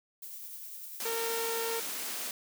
violet noise with tremolo, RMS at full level -43 dBFS, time 0.22-1.59 s, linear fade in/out 5 ms, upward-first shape sine, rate 10 Hz, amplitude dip 25%
white high-pass noise, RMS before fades -37 dBFS, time 1-2.31 s, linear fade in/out 2 ms, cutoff 180 Hz, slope 96 dB/octave
sawtooth tone, 458.3 Hz, A#4, 29 cents flat, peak -29 dBFS, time 1.05-1.8 s, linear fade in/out 5 ms
effects none

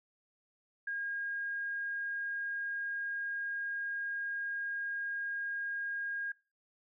sine tone, 1625 Hz, G#6, 38 cents flat, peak -34 dBFS, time 0.87-6.32 s, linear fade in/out 5 ms, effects noise-tail reverb RT60 0.3 s tail -22 dB re dry

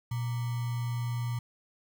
sine tone with sample-and-hold, 120 Hz, B2, 49 cents flat, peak -29 dBFS, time 0.11-1.39 s, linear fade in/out 5 ms, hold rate 1050 Hz, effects none

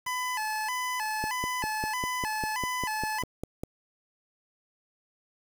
25% pulse tone with vibrato, 930 Hz, A#5, 4 cents flat, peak -25 dBFS, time 0.06-3.23 s, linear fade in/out 10 ms, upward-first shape square, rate 1.6 Hz, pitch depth 130 cents each way
click train, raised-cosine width 2 ms, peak -20 dBFS, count 13, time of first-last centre 1.24-3.635 s, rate 5.01 Hz
effects 7-bit

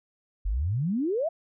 sine exponential sweep, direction up, 42.76 to 696 Hz, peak -24 dBFS, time 0.45-1.29 s, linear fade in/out 10 ms, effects none

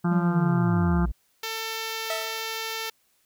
harmonic tone, 173.3 Hz, F3, 13 cents flat, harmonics 1 / 2 / 4 / 5 / 6 / 7 / 8 / 9, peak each -21 / -31 / -37 / -36 / -40 / -36 / -38 / -42 dBFS, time 0.04-1.06 s, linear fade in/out 10 ms
triangle linear sweep, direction down, 196.8 to 51.1 Hz, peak -23 dBFS, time 0.11-1.12 s, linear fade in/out 10 ms
5% pulse tone, 446.9 Hz, A4, 27 cents sharp, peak -18 dBFS, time 1.43-2.9 s, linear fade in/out 5 ms
sawtooth tone with exponential decay, 653 Hz, E5, 17 cents flat, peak -22 dBFS, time 2.1-2.56 s, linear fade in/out 2 ms, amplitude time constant 100 ms
effects white hiss -67 dBFS RMS until 3.25 s

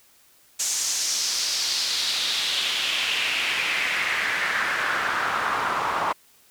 pink noise with band-pass filter sweep, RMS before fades -25 dBFS, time 0.59-6.13 s, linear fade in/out 10 ms, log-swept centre 6900 to 1000 Hz, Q 2.7, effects white hiss -57 dBFS RMS until 6.5 s

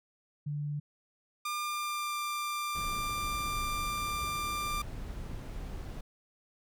sine tone, 146.83 Hz, D3, in tune, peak -32 dBFS, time 0.46-0.8 s, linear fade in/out 10 ms
sawtooth tone with pitch glide, 1200 to 1188.3 Hz, D6 to D6, +37 to +20 cents, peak -29 dBFS, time 1.45-4.82 s, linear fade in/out 5 ms, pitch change -17 cents, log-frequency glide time 1.62-2.16 s
brown noise, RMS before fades -40 dBFS, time 2.75-6.01 s, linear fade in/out 5 ms
effects none

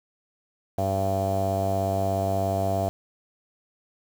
sawtooth tone with low-pass filter, 96.9 Hz, G2, 20 cents flat, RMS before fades -25 dBFS, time 0.78-2.89 s, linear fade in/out 0 ms, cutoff 690 Hz, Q 9.3, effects 7-bit

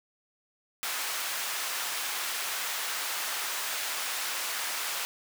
pink high-pass noise, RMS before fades -33 dBFS, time 0.83-5.05 s, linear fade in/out 0 ms, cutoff 1100 Hz, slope 12 dB/octave, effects none

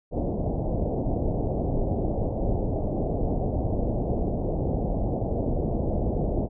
pink low-pass noise, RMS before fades -26 dBFS, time 0.11-6.49 s, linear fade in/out 50 ms, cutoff 730 Hz, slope 48 dB/octave, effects none

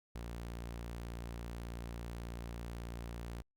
sawtooth tone, 58.27 Hz, A#1, in tune, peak -38 dBFS, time 0.15-3.42 s, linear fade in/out 5 ms, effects Opus 48 kbps

